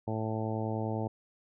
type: harmonic tone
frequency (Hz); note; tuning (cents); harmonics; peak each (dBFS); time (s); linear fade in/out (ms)
110; A2; 0; 1 / 2 / 3 / 4 / 5 / 6 / 7 / 8; -34 / -37 / -39 / -40 / -41 / -42 / -42 / -43; 0.07-1.08; 10
effects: none